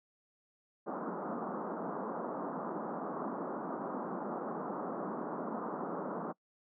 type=band-pass noise; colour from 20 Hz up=pink; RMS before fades=-39 dBFS; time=0.86-6.33 s; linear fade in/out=20 ms; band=180 to 1300 Hz; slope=48 dB/octave; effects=noise-tail reverb RT60 0.1 s tail -25 dB re dry